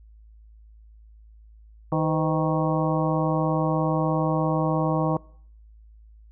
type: harmonic tone with a mistuned harmonic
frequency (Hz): 156.9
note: D#3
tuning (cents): +15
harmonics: 1 / 2 / 3 / 4 / 5 / 6 / 7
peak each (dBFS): -24 / -27 / -29 / -30 / -31 / -32 / -32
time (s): 1.92-5.17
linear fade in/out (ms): 2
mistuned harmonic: 3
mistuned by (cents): +120
effects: noise-tail reverb RT60 0.6 s tail -24 dB re dry + added 54 Hz sine -47 dBFS peak until 6.31 s